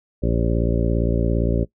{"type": "harmonic tone", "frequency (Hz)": 57.5, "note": "A#1", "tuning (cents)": -23, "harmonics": [1, 2, 3, 4, 5, 6, 7, 9, 10], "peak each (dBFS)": [-21, -24, -26, -27, -28, -29, -29, -31, -31], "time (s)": [0.22, 1.65], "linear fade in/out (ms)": 20, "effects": ["noise-tail reverb RT60 0.1 s tail -19 dB re dry"]}